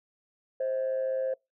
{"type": "tone pair together", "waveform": "sine", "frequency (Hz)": [526, 641.2], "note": ["C5", "E5"], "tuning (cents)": [9, -48], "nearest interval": "minor third", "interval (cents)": 343, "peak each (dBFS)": [-26, -35], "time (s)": [0.6, 1.34], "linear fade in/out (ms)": 5, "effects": ["noise-tail reverb RT60 0.2 s tail -25 dB re dry", "tanh soft clip ceiling -23 dBFS"]}